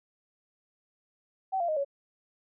sine tone with pitch steps, 764 / 688.6 / 620.6 / 559.3 Hz, G5 / F5 / D#5 / C#5, -45 / -25 / -5 / +15 cents, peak -26 dBFS, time 1.52-1.848 s, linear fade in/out 20 ms, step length 82 ms, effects none

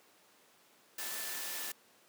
sine tone in noise, 1756 Hz, A6, 4 cents flat, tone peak -49 dBFS, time 0.98-1.72 s, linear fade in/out 5 ms, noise white, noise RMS -40 dBFS, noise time 0.98-1.72 s, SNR -12 dB, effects pink hiss -64 dBFS RMS until 2.08 s + high-pass 300 Hz 12 dB/octave

